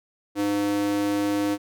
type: tone with high-pass filter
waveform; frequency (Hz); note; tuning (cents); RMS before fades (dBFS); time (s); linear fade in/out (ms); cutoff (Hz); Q
square; 101.8; G#2; -34; -24; 0.35-1.58; 50; 330; 3.1
effects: none